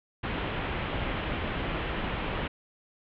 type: low-pass noise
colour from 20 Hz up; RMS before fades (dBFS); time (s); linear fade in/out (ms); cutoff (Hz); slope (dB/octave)
pink; -32; 0.23-2.48; 10; 3300; 48
effects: none